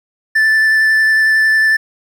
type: tone with vibrato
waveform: triangle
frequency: 1760 Hz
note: A6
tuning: in tune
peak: -7 dBFS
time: 0.35-1.77 s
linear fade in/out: 10 ms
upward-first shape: sine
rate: 11 Hz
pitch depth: 10 cents each way
effects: 8-bit